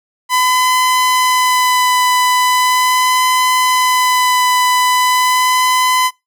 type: tone with vibrato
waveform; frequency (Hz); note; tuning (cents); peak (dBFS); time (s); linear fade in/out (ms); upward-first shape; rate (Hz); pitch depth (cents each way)
sawtooth; 1006; B5; +32; -7; 0.29-6.11; 50; sine; 0.4; 12
effects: noise-tail reverb RT60 0.2 s tail -22 dB re dry